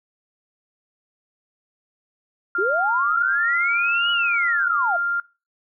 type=tone; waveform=sine; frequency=1396 Hz; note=F6; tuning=1 cent flat; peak=-20 dBFS; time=2.55-5.2 s; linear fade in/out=2 ms
type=linear two-way sweep; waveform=sine; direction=up then down; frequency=342.9 to 2950 to 643 Hz; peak=-21 dBFS; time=2.58-4.97 s; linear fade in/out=10 ms; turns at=4.11 s
effects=noise-tail reverb RT60 0.3 s tail -21 dB re dry